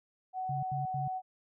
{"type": "tone", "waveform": "sine", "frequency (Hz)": 748, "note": "F#5", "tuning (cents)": 19, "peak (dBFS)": -33, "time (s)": [0.33, 1.22], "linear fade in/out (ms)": 50}
{"type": "tone bursts", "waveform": "sine", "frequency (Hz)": 138.59, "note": "C#3", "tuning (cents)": 0, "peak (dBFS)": -34, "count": 3, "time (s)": [0.49, 1.08], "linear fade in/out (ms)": 5, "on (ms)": 140, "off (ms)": 85}
{"effects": []}